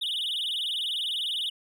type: tone with vibrato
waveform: triangle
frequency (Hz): 3322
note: G#7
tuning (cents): 0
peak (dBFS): -26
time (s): 0.01-1.5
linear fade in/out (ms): 10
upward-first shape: sine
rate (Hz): 20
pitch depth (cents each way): 230
effects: none